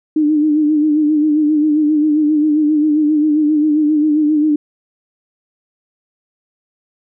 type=tone with vibrato; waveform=sine; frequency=302.9 Hz; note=D#4; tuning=46 cents flat; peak=-10 dBFS; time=0.16-4.56 s; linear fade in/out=5 ms; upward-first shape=sine; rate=7.5 Hz; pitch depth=50 cents each way; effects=none